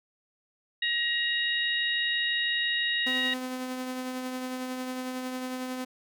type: harmonic tone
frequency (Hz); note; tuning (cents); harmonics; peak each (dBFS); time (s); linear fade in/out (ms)
946; A#5; +25; 2 / 3 / 4; -28 / -32 / -30; 0.82-3.34; 5
type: tone with tremolo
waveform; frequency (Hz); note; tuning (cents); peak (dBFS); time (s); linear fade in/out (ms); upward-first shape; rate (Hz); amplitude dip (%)
sawtooth; 255.3; C4; -42; -27; 3.06-5.85; 10; triangle; 11; 35
effects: none